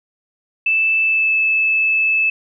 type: tone with pitch glide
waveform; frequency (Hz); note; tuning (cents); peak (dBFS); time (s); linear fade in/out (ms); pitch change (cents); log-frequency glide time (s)
sine; 2637 to 2616; E7 to E7; 0 to -14; -13; 0.66-2.3; 5; -14; 1.03-1.35
effects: none